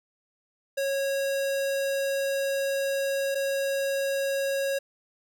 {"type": "tone pair in turn", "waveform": "square", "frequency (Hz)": [549, 549], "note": ["C#5", "C#5"], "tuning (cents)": [-17, -17], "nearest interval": "unison", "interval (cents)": 0, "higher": "neither", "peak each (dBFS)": -26, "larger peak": "neither", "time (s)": [[0.77, 3.35], [3.35, 4.79]], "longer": "first", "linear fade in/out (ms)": 10, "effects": ["9-bit"]}